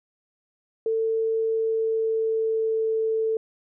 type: tone with pitch glide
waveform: sine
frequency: 447.1 to 443.5 Hz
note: A4 to A4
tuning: +28 to +14 cents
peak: -21 dBFS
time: 0.86-3.37 s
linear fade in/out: 2 ms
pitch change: -14 cents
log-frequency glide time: 1.41-2.95 s
effects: none